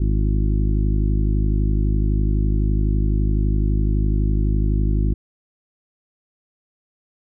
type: harmonic tone with a mistuned harmonic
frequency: 51.91 Hz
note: G#1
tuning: in tune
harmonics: 1 / 2 / 3 / 4 / 5 / 6 / 7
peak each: -17 / -23 / -27 / -29 / -31 / -33 / -34 dBFS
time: 0-5.14 s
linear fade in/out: 5 ms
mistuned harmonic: 7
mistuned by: -50 cents
effects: none